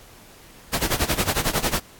pink noise with tremolo, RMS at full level -20 dBFS, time 0.73-1.8 s, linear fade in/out 5 ms, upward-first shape sine, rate 11 Hz, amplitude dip 85%, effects pink hiss -48 dBFS RMS until 1.99 s + AAC 64 kbps

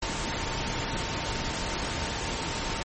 sine tone in noise, 909 Hz, A#5, 44 cents flat, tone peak -40 dBFS, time 0.02-2.83 s, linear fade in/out 5 ms, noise pink, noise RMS -31 dBFS, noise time 0.02-2.83 s, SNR -12 dB, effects MP3 32 kbps

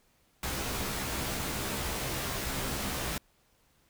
pink noise with comb filter, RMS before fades -34 dBFS, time 0.43-3.18 s, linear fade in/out 2 ms, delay 15 ms, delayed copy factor +0.65, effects pink hiss -68 dBFS RMS until 3.89 s

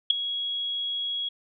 sine tone with ADSR envelope, 3322 Hz, G#7, in tune, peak -11 dBFS, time 0.1-1.29 s, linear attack 7 ms, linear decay 4 ms, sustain -16 dB, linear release 8 ms, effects none

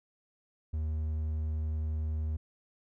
triangle tone, 77.7 Hz, D#2, 2 cents flat, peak -28 dBFS, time 0.73-2.37 s, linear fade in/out 10 ms, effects none

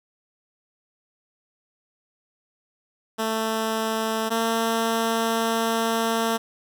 10% pulse tone pair in turn, 221.8 / 227 Hz, A3 / A#3, +14 / -46 cents, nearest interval unison, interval 40 cents, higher second, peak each -15 / -13 dBFS, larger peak second, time 3.18-4.3 / 4.3-6.38 s, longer second, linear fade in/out 20 ms, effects none

